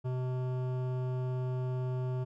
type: tone with hard clipping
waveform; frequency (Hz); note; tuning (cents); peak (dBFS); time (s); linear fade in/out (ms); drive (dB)
sine; 127.3; C3; -47; -33; 0.04-2.25; 20; 14
effects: none